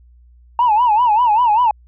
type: tone with vibrato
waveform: sine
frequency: 910 Hz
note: A#5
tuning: 42 cents flat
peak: -9 dBFS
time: 0.59-1.71 s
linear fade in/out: 2 ms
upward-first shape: sine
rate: 5.1 Hz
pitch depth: 160 cents each way
effects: tanh soft clip ceiling -7 dBFS + added 60 Hz sine -44 dBFS peak until 1.87 s

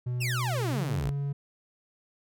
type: tone with pitch glide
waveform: triangle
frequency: 123.47 to 141.01 Hz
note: B2 to C#3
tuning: 0 to +30 cents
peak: -26 dBFS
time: 0.06-1.33 s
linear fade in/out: 10 ms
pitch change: +230 cents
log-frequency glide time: 0.72-0.78 s
type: exponential sweep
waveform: sawtooth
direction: down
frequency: 2893 to 47.6 Hz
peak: -27 dBFS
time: 0.2-1.11 s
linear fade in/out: 20 ms
effects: none

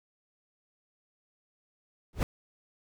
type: noise with exponential growth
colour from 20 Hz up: brown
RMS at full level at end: -20 dBFS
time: 2.13-2.23 s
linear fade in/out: 1 ms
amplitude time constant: 21 ms
effects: none

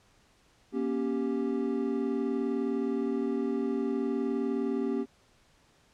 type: chord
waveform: triangle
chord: G diminished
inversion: first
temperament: equal with one note detuned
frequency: 237.7 / 277.2 / 392 Hz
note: Bb3 / Db4 / G4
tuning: +34 / 0 / 0 cents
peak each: -30 dBFS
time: 0.72-5.06 s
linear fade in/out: 50 ms
effects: pink hiss -64 dBFS RMS until 5.93 s + low-pass 8000 Hz 12 dB/octave

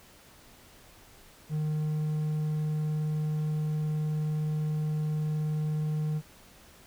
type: tone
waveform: triangle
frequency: 153.2 Hz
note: D#3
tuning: 27 cents flat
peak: -25 dBFS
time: 1.49-6.22 s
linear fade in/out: 50 ms
effects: pink hiss -55 dBFS RMS until 6.86 s

